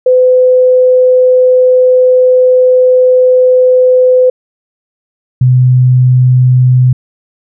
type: tone pair in turn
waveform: sine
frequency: 507 / 126.75 Hz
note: B4 / B2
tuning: +45 / +45 cents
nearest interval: 2 octaves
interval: 2400 cents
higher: first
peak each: -3 dBFS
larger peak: neither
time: 0.06-4.3 / 5.41-6.93 s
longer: first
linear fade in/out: 5 ms
effects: none